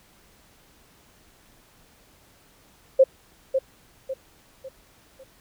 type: tone with echo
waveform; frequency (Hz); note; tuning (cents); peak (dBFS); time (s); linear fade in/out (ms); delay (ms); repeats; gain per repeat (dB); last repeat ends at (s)
sine; 530; C5; +22; -10; 2.99-3.04; 10; 550; 4; -8; 5.24
effects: pink hiss -57 dBFS RMS until 5.4 s